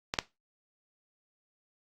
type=clicks; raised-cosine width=0.2 ms; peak=-12 / -7 dBFS; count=2; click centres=0.139 / 0.188 s; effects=noise-tail reverb RT60 0.2 s tail -17 dB re dry + Opus 48 kbps